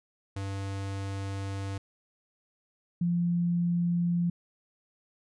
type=tone pair in turn; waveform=square / sine; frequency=98 / 173.11 Hz; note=G2 / F3; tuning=0 / -15 cents; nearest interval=minor seventh; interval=985 cents; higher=second; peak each=-33 / -24 dBFS; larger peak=second; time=0.36-1.78 / 3.01-4.3 s; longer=first; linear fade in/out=5 ms; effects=resampled to 22050 Hz